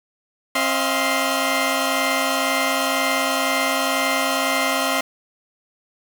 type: tone cluster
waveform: 15% pulse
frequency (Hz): 268.3 / 634 / 696 / 1043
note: C4 / D#5 / F5 / C6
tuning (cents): +44 / +32 / -6 / -6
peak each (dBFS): -18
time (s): 0.55-5.01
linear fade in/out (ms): 5
effects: 7-bit